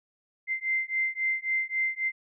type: beating tone pair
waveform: sine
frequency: 2081 / 2084.7 Hz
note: C7 / C7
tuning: -10 / -7 cents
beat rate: 3.7 Hz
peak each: -29 dBFS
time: 0.47-2.12 s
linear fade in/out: 50 ms
effects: none